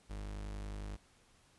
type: tone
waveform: 40% pulse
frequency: 50.9 Hz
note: G#1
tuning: 34 cents flat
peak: -40 dBFS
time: 0.09-0.97 s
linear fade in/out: 20 ms
effects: pink hiss -67 dBFS RMS until 1.58 s + resampled to 24000 Hz